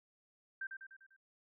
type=tone with echo; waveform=sine; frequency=1568 Hz; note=G6; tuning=in tune; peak=-38 dBFS; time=0.61-0.67 s; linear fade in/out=5 ms; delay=99 ms; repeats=5; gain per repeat=-5 dB; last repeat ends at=1.165 s; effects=none